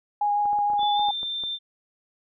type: tone with vibrato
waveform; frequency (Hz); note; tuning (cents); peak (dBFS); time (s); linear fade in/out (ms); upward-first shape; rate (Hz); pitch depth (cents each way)
sine; 824; G#5; -14; -20; 0.21-1.11; 5; triangle; 6.5; 13
type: clicks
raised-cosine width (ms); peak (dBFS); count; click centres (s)
1; -28; 11; 0.456 / 0.531 / 0.588 / 0.701 / 0.735 / 0.793 / 0.831 / 0.995 / 1.086 / 1.231 / 1.437
type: tone with pitch glide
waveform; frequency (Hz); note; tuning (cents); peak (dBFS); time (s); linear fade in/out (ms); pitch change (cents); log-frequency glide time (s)
sine; 3486 to 3576; A7 to A7; -17 to +27; -27; 0.78-1.59; 50; +44; 0.93-0.98
effects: none